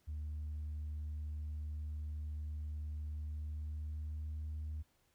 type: tone with pitch glide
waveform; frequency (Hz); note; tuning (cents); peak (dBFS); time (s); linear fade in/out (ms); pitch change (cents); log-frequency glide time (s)
sine; 75.7 to 76.76; D#2 to D#2; -47 to -23; -37; 0.07-4.83; 20; +24; 3.2-4.46
effects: tanh soft clip ceiling -37 dBFS + pink hiss -75 dBFS RMS until 5.14 s